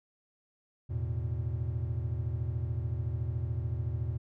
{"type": "chord", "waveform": "triangle", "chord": "E suspended fourth", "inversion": "none", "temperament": "just", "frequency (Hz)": [82.41, 109.88, 123.61], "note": ["E2", "A2", "B2"], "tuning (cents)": [0, -2, 2], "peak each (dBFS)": -33, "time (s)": [0.89, 4.18], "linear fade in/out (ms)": 20, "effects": []}